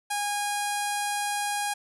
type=tone with low-pass filter; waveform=sawtooth; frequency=820 Hz; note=G#5; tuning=22 cents flat; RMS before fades=-29 dBFS; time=0.1-1.74 s; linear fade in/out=10 ms; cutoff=10000 Hz; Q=3.3; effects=none